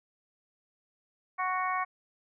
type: harmonic tone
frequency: 370 Hz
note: F#4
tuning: in tune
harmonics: 2 / 3 / 4 / 5 / 6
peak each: -34 / -30 / -41 / -38 / -38 dBFS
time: 1.38-1.85 s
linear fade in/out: 20 ms
effects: none